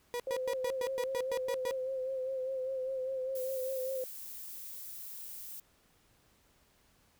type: tone bursts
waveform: 35% pulse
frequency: 484.1 Hz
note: B4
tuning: 35 cents flat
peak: -32 dBFS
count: 10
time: 0.14-1.71 s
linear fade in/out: 0 ms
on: 58 ms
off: 110 ms
type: tone with vibrato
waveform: sine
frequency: 523.3 Hz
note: C5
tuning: in tune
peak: -33 dBFS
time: 0.27-4.04 s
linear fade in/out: 2 ms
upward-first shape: sine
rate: 5 Hz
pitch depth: 38 cents each way
type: noise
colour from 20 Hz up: violet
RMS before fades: -45 dBFS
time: 3.35-5.6 s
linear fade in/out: 5 ms
effects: pink hiss -68 dBFS RMS until 7.19 s